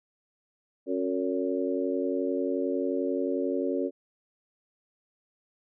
harmonic tone with a mistuned harmonic, 91.3 Hz, F#2, 23 cents flat, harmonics 3 / 4 / 5 / 6, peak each -30 / -31 / -32 / -33 dBFS, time 0.86-3.91 s, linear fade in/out 50 ms, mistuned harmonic 6, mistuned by +53 cents, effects none

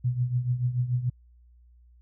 sine tone with tremolo, 123.9 Hz, B2, 6 cents sharp, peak -20 dBFS, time 0.04-1.1 s, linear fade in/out 10 ms, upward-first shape triangle, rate 6.9 Hz, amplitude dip 80%, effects added 60 Hz sine -53 dBFS peak until 2.01 s

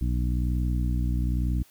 harmonic tone, 61 Hz, B1, 21 cents flat, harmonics 1 / 2 / 3 / 4 / 5, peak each -24 / -30 / -34 / -36 / -38 dBFS, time 0.01-1.63 s, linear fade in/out 5 ms, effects white hiss -58 dBFS RMS until 1.7 s

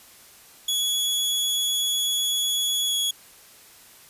sawtooth tone with pitch glide, 3373 to 3350 Hz, G#7 to G#7, +26 to +14 cents, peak -19 dBFS, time 0.68-3.11 s, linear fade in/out 5 ms, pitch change -12 cents, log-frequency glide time 2.87-2.94 s, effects white hiss -50 dBFS RMS until 4.09 s + resampled to 32000 Hz

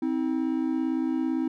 triangle tone pair together, 261.6 / 319.4 Hz, C4 / D#4, 0 / +45 cents, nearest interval minor third, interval 345 cents, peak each -25 / -25 dBFS, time 0.02-1.48 s, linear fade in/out 5 ms, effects none

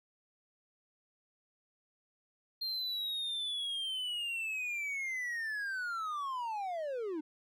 triangle linear sweep, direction down, 4208 to 292 Hz, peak -33 dBFS, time 2.61-7.21 s, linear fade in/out 10 ms, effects none

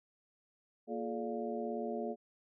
harmonic tone with a mistuned harmonic, 116.54 Hz, A#2, in tune, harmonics 2 / 3 / 4 / 5 / 6, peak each -40 / -44 / -40 / -43 / -43 dBFS, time 0.87-2.16 s, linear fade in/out 50 ms, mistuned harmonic 4, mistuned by -150 cents, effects none

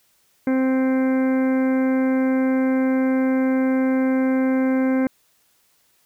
harmonic tone, 261.6 Hz, C4, in tune, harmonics 1 / 2 / 3 / 4 / 5 / 6 / 7 / 8 / 9, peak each -17 / -25 / -35 / -37 / -43 / -35 / -46 / -37 / -47 dBFS, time 0.47-5.07 s, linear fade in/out 2 ms, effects white hiss -62 dBFS RMS until 6.05 s

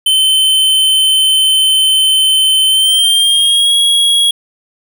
square tone with pitch glide, 3073 to 3313 Hz, G7 to G#7, -35 to -5 cents, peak -8 dBFS, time 0.06-4.31 s, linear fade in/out 5 ms, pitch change +130 cents, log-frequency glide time 2.67-3.74 s, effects none

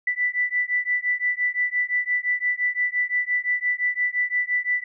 sine beating tone pair, 1975.5 / 1981.3 Hz, B6 / B6, 0 / +5 cents, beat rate 5.8 Hz, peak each -24 dBFS, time 0.07-4.84 s, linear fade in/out 5 ms, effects none

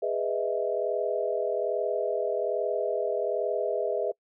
sine chord, E major seventh, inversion first, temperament just, 412 / 494.4 / 618.1 / 659.3 Hz, G#4 / B4 / D#5 / E5, -14 / +2 / -12 / 0 cents, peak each -31 dBFS, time 0.02-4.12 s, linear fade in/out 10 ms, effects noise-tail reverb RT60 0.1 s tail -26 dB re dry

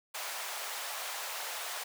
pink high-pass noise, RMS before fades -39 dBFS, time 0.14-1.84 s, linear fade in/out 10 ms, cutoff 650 Hz, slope 24 dB/octave, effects none

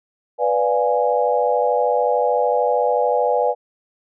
sine chord, B diminished seventh, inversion none, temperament equal, 493.9 / 587.3 / 698.5 / 830.6 Hz, B4 / D5 / F5 / Ab5, 0 / 0 / 0 / 0 cents, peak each -19 / -21 / -23 / -21 dBFS, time 0.38-3.55 s, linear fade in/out 50 ms, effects none

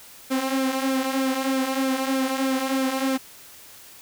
sawtooth tone with flanger, 265.2 Hz, C4, 23 cents sharp, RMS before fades -24 dBFS, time 0.3-3.18 s, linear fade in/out 20 ms, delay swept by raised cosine 1 to 4.4 ms, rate 3.2 Hz, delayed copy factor -0.6, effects white hiss -46 dBFS RMS until 4.01 s

